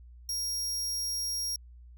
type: tone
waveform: sawtooth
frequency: 5600 Hz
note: F8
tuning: 4 cents sharp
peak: -28 dBFS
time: 0.29-1.56 s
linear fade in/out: 2 ms
effects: added 60 Hz sine -48 dBFS peak until 1.97 s